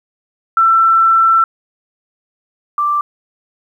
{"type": "tone pair in turn", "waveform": "sine", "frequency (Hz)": [1339, 1175.9], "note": ["E6", "D6"], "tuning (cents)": [27, 2], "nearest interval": "major second", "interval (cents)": 225, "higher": "first", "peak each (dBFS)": [-7, -12], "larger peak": "first", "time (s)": [[0.57, 1.44], [2.78, 3.01]], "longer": "first", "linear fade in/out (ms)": 2, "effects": ["8-bit"]}